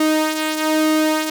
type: tone with flanger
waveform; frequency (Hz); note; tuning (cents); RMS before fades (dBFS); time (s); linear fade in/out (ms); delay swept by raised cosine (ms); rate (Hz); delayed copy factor
sawtooth; 311.1; D#4; 0; -18; 0-1.3; 5; 2 to 3.4; 1.1; -0.5
effects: none